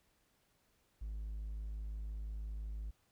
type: tone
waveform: triangle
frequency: 52.9 Hz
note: G#1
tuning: 33 cents sharp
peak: -37 dBFS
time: 1.01-2.91 s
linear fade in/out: 10 ms
effects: tanh soft clip ceiling -33 dBFS + pink hiss -75 dBFS RMS until 3.11 s